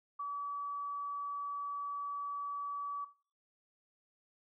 sine tone, 1145 Hz, D6, 44 cents flat, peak -36 dBFS, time 0.19-3.05 s, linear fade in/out 10 ms, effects noise-tail reverb RT60 0.4 s tail -17 dB re dry

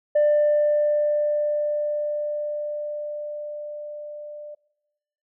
sine tone with level ramp, 594 Hz, D5, 20 cents sharp, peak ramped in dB -13 to -35 dBFS, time 0.15-4.55 s, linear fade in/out 10 ms, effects noise-tail reverb RT60 0.9 s tail -22 dB re dry + tanh soft clip ceiling -13 dBFS

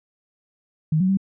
sine tone with pitch steps, 156.5 / 186.4 / 193.4 Hz, D#3 / F#3 / G3, +10 / +13 / -23 cents, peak -16 dBFS, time 0.92-1.172 s, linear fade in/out 5 ms, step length 84 ms, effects none

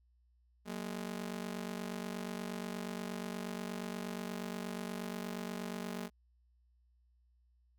sawtooth ring-modulated tone, 207.7 Hz, G#3, in tune, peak -32 dBFS, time 0.65-6.1 s, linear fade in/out 50 ms, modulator 24.2 Hz, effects added 60 Hz sine -67 dBFS peak until 7.78 s

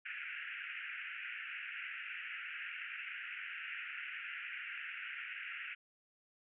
white band-pass noise, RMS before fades -45 dBFS, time 0.05-5.75 s, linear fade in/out 10 ms, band 1400 to 2800 Hz, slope 96 dB/octave, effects none

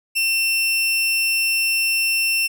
sawtooth tone, 2700 Hz, E7, 41 cents sharp, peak -14 dBFS, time 0.15-2.48 s, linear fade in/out 20 ms, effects none

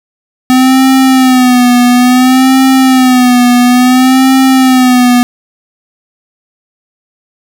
square tone with vibrato, 254.3 Hz, C4, 49 cents flat, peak -4 dBFS, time 0.5-5.23 s, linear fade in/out 0 ms, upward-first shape sine, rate 0.58 Hz, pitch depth 67 cents each way, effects none

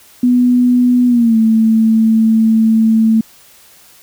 sine tone with pitch glide, 246.9 to 222.5 Hz, B3 to A3, 0 to +20 cents, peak -7 dBFS, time 0.23-3.21 s, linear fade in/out 5 ms, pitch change -180 cents, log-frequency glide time 1.07-1.37 s, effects white hiss -44 dBFS RMS until 4.02 s

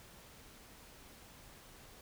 silence, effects pink hiss -57 dBFS RMS until 2.01 s

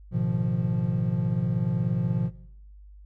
triangle tone cluster, 107.4 / 123.9 / 153.4 / 173.9 Hz, A2 / B2 / D#3 / F3, -41 / +6 / -24 / -7 cents, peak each -30 / -25 / -29 / -25 dBFS, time 0.11-2.31 s, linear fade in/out 50 ms, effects noise-tail reverb RT60 0.7 s tail -18 dB re dry + added 50 Hz sine -45 dBFS peak until 3.05 s

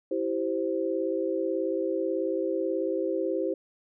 sine chord, C major, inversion first, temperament equal with one note detuned, 329.6 / 387.9 / 523.3 Hz, E4 / G4 / C5, 0 / -18 / 0 cents, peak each -30 dBFS, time 0.11-3.54 s, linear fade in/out 5 ms, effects none

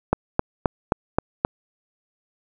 click train, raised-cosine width 1 ms, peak -3 dBFS, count 6, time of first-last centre 0.13-1.449 s, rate 3.79 Hz, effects none

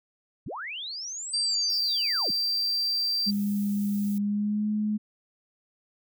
sine linear two-way sweep, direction up then down, 62.2 to 8700 to 121.3 Hz, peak -33 dBFS, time 0.46-2.31 s, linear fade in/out 5 ms, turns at 1.38 s
sine tone, 4699 Hz, D8, in tune, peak -24 dBFS, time 1.33-3.31 s, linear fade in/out 10 ms
violet noise, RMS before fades -44 dBFS, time 1.7-4.18 s, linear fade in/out 0 ms
sine tone with pitch glide, 203.3 to 211.8 Hz, G#3 to G#3, -37 to +34 cents, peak -24 dBFS, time 3.26-4.98 s, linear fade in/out 20 ms, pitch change +71 cents, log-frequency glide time 4.17-4.68 s
effects none

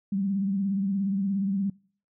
sine tone with vibrato, 196 Hz, G3, in tune, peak -24 dBFS, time 0.12-1.7 s, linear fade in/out 5 ms, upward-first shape triangle, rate 17 Hz, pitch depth 88 cents each way, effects noise-tail reverb RT60 0.5 s tail -24 dB re dry

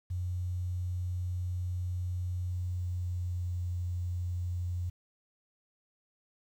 sine tone with pitch glide, 90 to 88.76 Hz, F#2 to F2, -47 to +29 cents, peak -31 dBFS, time 0.1-4.9 s, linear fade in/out 10 ms, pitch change -24 cents, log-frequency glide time 2.49-3.64 s, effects 10-bit

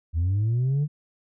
sine linear sweep, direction up, 77.78 to 151.8 Hz, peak -18 dBFS, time 0.13-0.88 s, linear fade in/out 50 ms, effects tanh soft clip ceiling -19 dBFS

